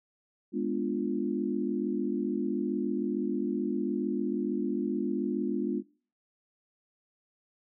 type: chord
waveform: sine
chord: G# diminished seventh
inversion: none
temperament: equal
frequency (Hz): 207.7 / 246.9 / 293.7 / 349.2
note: G#3 / B3 / D4 / F4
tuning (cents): 0 / 0 / 0 / 0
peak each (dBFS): -33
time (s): 0.52-5.83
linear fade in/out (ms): 50
effects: noise-tail reverb RT60 0.4 s tail -21 dB re dry